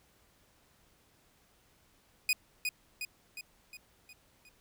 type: tone with echo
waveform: sawtooth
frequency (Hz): 2483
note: D#7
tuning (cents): -4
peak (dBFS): -22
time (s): 2.29-2.33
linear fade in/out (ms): 2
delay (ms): 360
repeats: 6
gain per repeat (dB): -5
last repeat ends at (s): 4.49
effects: pink hiss -67 dBFS RMS until 4.6 s